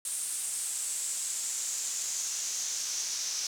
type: noise with band-pass filter sweep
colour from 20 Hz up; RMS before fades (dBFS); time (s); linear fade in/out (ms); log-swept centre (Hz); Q
pink; -34; 0.05-3.47; 2; 8900 to 5800; 4.3
effects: none